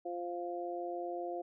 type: harmonic tone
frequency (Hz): 174.61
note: F3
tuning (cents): 0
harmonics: 2 / 3 / 4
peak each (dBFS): -40 / -43 / -40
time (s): 0.05-1.42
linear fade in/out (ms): 10
effects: none